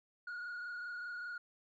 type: tone with frequency modulation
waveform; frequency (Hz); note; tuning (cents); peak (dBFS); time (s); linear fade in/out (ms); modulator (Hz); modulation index
sine; 1440; F#6; -47; -38; 0.27-1.38; 5; 25.1; 1.4
effects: tanh soft clip ceiling -40 dBFS